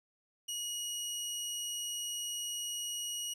20% pulse tone, 2900 Hz, F#7, 35 cents flat, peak -31 dBFS, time 0.48-3.34 s, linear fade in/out 10 ms, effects none

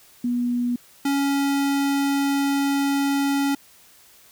sine / square tone pair in turn, 243 / 279.1 Hz, B3 / C#4, -28 / +12 cents, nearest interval major second, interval 240 cents, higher second, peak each -20 dBFS, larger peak neither, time 0.24-0.76 / 1.05-3.55 s, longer second, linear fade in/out 5 ms, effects white hiss -52 dBFS RMS until 4.31 s

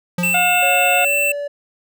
square tone with exponential decay, 176.4 Hz, F3, 18 cents sharp, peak -17 dBFS, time 0.18-0.69 s, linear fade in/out 5 ms, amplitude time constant 110 ms
square tone, 2675 Hz, E7, 25 cents sharp, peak -16 dBFS, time 0.23-1.32 s, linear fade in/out 5 ms
harmonic tone, 717 Hz, F5, 45 cents sharp, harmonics 1 / 2 / 3 / 4 / 5, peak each -17 / -23 / -27 / -29 / -31 dBFS, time 0.34-1.05 s, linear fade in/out 5 ms
triangle tone with pitch glide, 554.4 to 576.3 Hz, C#5 to D5, 0 to -33 cents, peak -20 dBFS, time 0.62-1.48 s, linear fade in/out 10 ms, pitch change +67 cents, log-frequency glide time 0.95-1.15 s
effects none

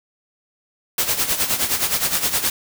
white noise with tremolo, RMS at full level -18 dBFS, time 0.98-2.5 s, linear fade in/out 2 ms, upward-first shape sine, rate 9.6 Hz, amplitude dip 70%, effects none

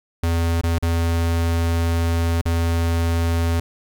square tone with dropouts, 83.8 Hz, E2, 29 cents sharp, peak -18 dBFS, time 0.23-3.6 s, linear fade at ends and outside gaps 5 ms, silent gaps 0.613-0.635 / 0.785-0.825 / 2.414-2.455 s, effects 10-bit

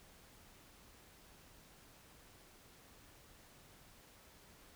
silence, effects pink hiss -62 dBFS RMS until 4.75 s

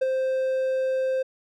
triangle tone with ADSR envelope, 523.3 Hz, C5, in tune, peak -16 dBFS, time 0.01-1.23 s, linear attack 12 ms, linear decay 22 ms, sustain -4 dB, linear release 12 ms, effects none

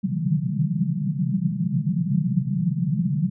white band-pass noise, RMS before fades -23 dBFS, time 0.03-3.3 s, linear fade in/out 10 ms, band 130 to 200 Hz, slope 96 dB/octave, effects none

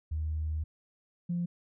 sine tone pair in turn, 77.78 / 173.81 Hz, D#2 / F3, 0 / -8 cents, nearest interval octave + major second, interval 1392 cents, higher second, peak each -29 / -28 dBFS, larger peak second, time 0.11-0.64 / 1.29-1.46 s, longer first, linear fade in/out 10 ms, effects tanh soft clip ceiling -24 dBFS

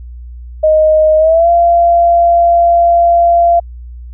sine tone with pitch glide, 622.3 to 686.5 Hz, D#5 to F5, 0 to -30 cents, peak -5 dBFS, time 0.63-3.6 s, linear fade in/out 10 ms, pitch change +170 cents, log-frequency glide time 1.18-1.49 s, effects added 60 Hz sine -26 dBFS peak until 4.13 s

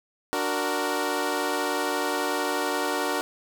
15% pulse chord, D augmented, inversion none, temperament equal, 293.7 / 370 / 466.2 Hz, D4 / F#4 / A#4, 0 / 0 / 0 cents, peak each -23 dBFS, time 0.33-3.21 s, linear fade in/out 0 ms, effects none

